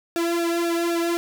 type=tone with flanger; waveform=sawtooth; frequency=339.4 Hz; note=F4; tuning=49 cents flat; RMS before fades=-23 dBFS; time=0.16-1.17 s; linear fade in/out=0 ms; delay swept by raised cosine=0.95 to 2.05 ms; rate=3.9 Hz; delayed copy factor=-1; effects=none